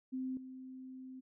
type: tone with level steps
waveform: sine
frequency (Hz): 259.3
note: C4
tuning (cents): -15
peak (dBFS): -36 / -46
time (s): 0.12-1.21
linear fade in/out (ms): 20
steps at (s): 0.37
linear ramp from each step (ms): 2
effects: none